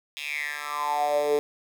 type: tone with high-pass filter sweep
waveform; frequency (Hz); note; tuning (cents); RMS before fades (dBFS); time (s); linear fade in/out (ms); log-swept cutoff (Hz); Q
10% pulse; 147.2; D3; +4; -27; 0.17-1.39; 0; 3000 to 400; 7.5
effects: none